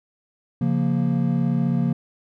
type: chord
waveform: triangle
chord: Bb minor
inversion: first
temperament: equal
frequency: 138.59 / 174.61 / 233.1 Hz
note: Db3 / F3 / Bb3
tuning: 0 / 0 / 0 cents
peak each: -21 dBFS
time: 0.61-1.93 s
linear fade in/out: 5 ms
effects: none